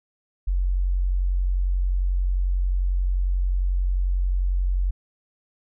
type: tone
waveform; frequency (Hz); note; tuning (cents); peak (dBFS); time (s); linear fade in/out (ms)
sine; 45.62; F#1; -24; -19; 0.47-4.91; 10
effects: none